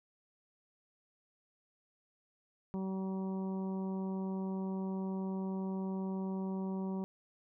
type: harmonic tone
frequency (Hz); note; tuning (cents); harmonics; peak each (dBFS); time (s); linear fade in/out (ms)
190.5; G3; -49; 1 / 2 / 3 / 4 / 5 / 6; -35 / -43 / -51 / -53 / -50 / -59; 2.74-7.04; 0
effects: none